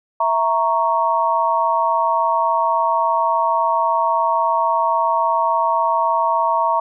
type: chord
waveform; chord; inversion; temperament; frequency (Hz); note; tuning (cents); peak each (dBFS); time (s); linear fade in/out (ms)
sine; A# diminished; second; equal; 659.3 / 932.3 / 1108.7; E5 / A#5 / C#6; 0 / 0 / 0; -21 / -17 / -20; 0.2-6.8; 5
effects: none